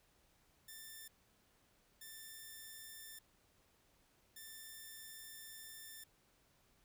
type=tone bursts at uneven times; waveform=5% pulse; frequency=1782 Hz; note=A6; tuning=22 cents sharp; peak=-40 dBFS; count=3; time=0.68-1.08 / 2.01-3.19 / 4.36-6.04 s; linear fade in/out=5 ms; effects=pink hiss -73 dBFS RMS until 6.84 s